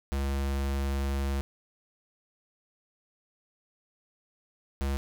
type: tone pair in turn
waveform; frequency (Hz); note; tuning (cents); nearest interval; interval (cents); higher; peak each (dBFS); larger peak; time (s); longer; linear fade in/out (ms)
square; 68.8 / 68.8; C#2 / C#2; -12 / -12; unison; 0; neither; -28; neither; 0.12-1.41 / 4.81-4.97; first; 0
effects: none